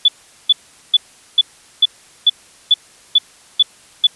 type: tone bursts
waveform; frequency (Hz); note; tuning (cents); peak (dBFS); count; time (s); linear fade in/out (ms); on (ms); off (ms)
sine; 3457; A7; -31; -6; 10; 0.05-4.07; 5; 33; 410
effects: white hiss -46 dBFS RMS until 4.15 s + resampled to 24000 Hz